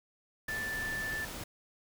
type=tone in noise; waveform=sine; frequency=1760 Hz; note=A6; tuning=in tune; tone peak=-34 dBFS; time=0.48-1.25 s; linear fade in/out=5 ms; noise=pink; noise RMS=-42 dBFS; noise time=0.48-1.44 s; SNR=+5 dB; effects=none

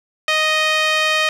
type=tone with band-pass filter; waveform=sawtooth; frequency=622.3 Hz; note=D#5; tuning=in tune; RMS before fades=-17 dBFS; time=0.28-1.29 s; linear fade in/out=2 ms; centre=2600 Hz; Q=1.4; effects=none

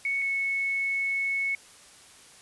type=tone pair in turn; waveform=sine; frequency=2217 / 2203 Hz; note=C#7 / C#7; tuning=0 / -11 cents; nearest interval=unison; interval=11 cents; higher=first; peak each=-25 dBFS; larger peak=neither; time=0.05-0.22 / 0.22-1.55 s; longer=second; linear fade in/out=2 ms; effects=white hiss -52 dBFS RMS until 2.41 s + resampled to 24000 Hz

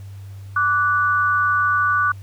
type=tone pair together; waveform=sine; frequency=1164 / 1476.7 Hz; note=D6 / F#6; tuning=-16 / -4 cents; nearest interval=major third; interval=412 cents; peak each=-18 dBFS; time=0.56-2.12 s; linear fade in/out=5 ms; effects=added 98 Hz sine -33 dBFS peak until 2.22 s + pink hiss -53 dBFS RMS until 2.22 s

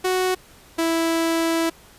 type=tone pair in turn; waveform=sawtooth; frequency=370 / 329.6 Hz; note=F#4 / E4; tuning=0 / 0 cents; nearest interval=major second; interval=200 cents; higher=first; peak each=-15 dBFS; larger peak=neither; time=0.04-0.35 / 0.78-1.7 s; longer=second; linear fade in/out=10 ms; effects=pink hiss -49 dBFS RMS until 1.98 s + resampled to 32000 Hz

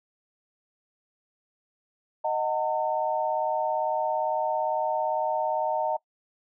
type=chord; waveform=sine; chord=D# diminished; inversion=none; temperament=equal with one note detuned; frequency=622.3 / 740 / 900 Hz; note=D#5 / F#5 / A5; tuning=0 / 0 / +39 cents; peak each=-28 / -30 / -27 dBFS; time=2.24-5.97 s; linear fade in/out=10 ms; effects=noise-tail reverb RT60 0.1 s tail -22 dB re dry

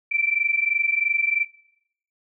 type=tone pair together; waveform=sine; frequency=2326 / 2349 Hz; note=D7 / D7; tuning=-17 / 0 cents; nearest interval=unison; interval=17 cents; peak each=-23 dBFS; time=0.11-1.45 s; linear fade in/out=10 ms; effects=noise-tail reverb RT60 0.7 s tail -18 dB re dry

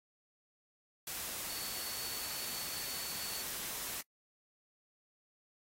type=tone in noise; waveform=sine; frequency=4444 Hz; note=C#8; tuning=4 cents sharp; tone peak=-46 dBFS; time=1.49-3.43 s; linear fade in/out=2 ms; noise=white; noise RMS=-41 dBFS; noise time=1.07-4.01 s; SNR=-8 dB; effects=noise-tail reverb RT60 0.1 s tail -23 dB re dry + AAC 48 kbps

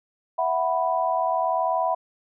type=chord; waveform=sine; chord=E suspended second; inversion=none; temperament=equal; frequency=659.3 / 740 / 987.8 Hz; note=E5 / F#5 / B5; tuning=0 / 0 / 0 cents; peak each=-25 dBFS; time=0.38-1.95 s; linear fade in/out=10 ms; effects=none

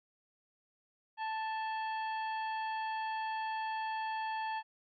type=harmonic tone with a mistuned harmonic; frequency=880 Hz; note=A5; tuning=in tune; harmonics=1 / 2 / 3 / 4 / 5; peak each=-35 / -43 / -48 / -52 / -56 dBFS; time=1.17-4.63 s; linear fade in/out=50 ms; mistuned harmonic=4; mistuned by=-120 cents; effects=none

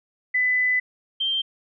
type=tone pair in turn; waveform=sine; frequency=2002 / 3154 Hz; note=B6 / G7; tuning=+23 / +10 cents; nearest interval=minor sixth; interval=787 cents; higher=second; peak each=-18 / -21 dBFS; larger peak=first; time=0.34-0.8 / 1.2-1.42 s; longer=first; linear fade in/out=10 ms; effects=none

